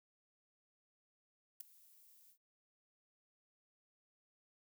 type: noise with ADSR envelope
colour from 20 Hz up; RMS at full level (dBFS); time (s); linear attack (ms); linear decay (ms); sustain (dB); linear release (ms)
violet; -41; 1.6-2.38; 8; 4; -24; 85
effects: none